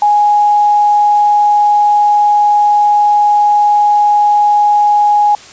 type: tone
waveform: sine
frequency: 830.6 Hz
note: G#5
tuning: in tune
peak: -6 dBFS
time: 0.02-5.35 s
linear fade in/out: 2 ms
effects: white hiss -35 dBFS RMS until 5.52 s + resampled to 16000 Hz